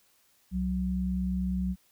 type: tone pair together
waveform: sine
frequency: 65.41 / 185.01 Hz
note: C2 / F#3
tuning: 0 / 0 cents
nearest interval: octave + tritone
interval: 1800 cents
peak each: -32 / -28 dBFS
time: 0.51-1.76 s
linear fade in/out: 50 ms
effects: white hiss -66 dBFS RMS until 1.91 s

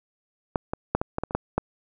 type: clicks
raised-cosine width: 1 ms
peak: -8 / -13 / -6 / -11 / -12 / -13 / -20 / -9 / -8 dBFS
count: 9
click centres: 0.558 / 0.735 / 0.95 / 1.015 / 1.184 / 1.236 / 1.309 / 1.35 / 1.58 s
effects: none

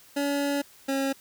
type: tone pair in turn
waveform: 25% pulse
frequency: 283.7 / 271.8 Hz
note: C#4 / C#4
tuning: +40 / -34 cents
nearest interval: minor second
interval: 74 cents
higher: first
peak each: -21 dBFS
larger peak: neither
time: 0.16-0.62 / 0.88-1.13 s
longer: first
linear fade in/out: 10 ms
effects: white hiss -54 dBFS RMS until 1.2 s

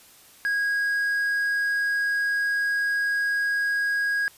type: tone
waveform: triangle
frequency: 1644 Hz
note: G#6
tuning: 18 cents flat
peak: -20 dBFS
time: 0.45-4.28 s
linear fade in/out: 0 ms
effects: white hiss -52 dBFS RMS until 4.37 s + resampled to 32000 Hz

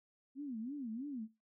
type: tone with vibrato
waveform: sine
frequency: 253.1 Hz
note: B3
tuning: 43 cents sharp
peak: -39 dBFS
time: 0.35-1.28 s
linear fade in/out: 50 ms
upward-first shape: sine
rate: 3.1 Hz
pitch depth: 260 cents each way
effects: noise-tail reverb RT60 0.2 s tail -17 dB re dry

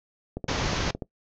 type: click train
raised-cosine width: 2 ms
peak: -18 dBFS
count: 10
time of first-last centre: 0.37-1.022 s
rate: 13.8 Hz
type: low-pass noise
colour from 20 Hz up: pink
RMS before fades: -28 dBFS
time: 0.48-0.91 s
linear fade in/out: 5 ms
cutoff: 6600 Hz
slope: 96 dB/octave
effects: noise-tail reverb RT60 0.1 s tail -21 dB re dry

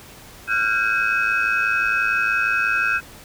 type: tone cluster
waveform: sine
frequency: 1383 / 1494 / 1600 / 2548 Hz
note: F6 / F#6 / G6 / D#7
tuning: -17 / +16 / +35 / +41 cents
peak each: -22 dBFS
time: 0.47-3.01 s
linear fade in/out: 50 ms
effects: tanh soft clip ceiling -11 dBFS + pink hiss -43 dBFS RMS until 3.24 s

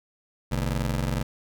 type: ring-modulated tone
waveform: 25% pulse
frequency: 91 Hz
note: F#2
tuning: 28 cents flat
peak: -18 dBFS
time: 0.51-1.23 s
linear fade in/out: 10 ms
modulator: 34.5 Hz
effects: none

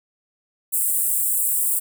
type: high-pass noise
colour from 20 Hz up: pink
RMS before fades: -21 dBFS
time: 0.72-1.8 s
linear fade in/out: 20 ms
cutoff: 7800 Hz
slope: 96 dB/octave
effects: none

